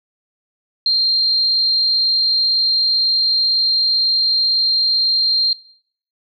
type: tone with amplitude modulation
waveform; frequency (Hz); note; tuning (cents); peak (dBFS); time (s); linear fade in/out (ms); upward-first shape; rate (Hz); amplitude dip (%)
sine; 4186; C8; 0; -11; 0.86-5.53; 2; sine; 269; 25
effects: noise-tail reverb RT60 0.6 s tail -20 dB re dry